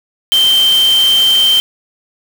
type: tone in noise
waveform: sine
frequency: 3127 Hz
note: G7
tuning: 5 cents flat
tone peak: -7 dBFS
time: 0.32-1.6 s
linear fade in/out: 0 ms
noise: white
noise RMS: -22 dBFS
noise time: 0.32-1.6 s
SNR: +12 dB
effects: none